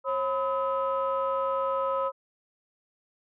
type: tone cluster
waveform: sine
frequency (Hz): 541 / 1006 / 1279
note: C#5 / B5 / D#6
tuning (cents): -42 / +32 / +47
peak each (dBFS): -27 / -30 / -30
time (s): 0.04-2.12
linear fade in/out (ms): 50
effects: tanh soft clip ceiling -18 dBFS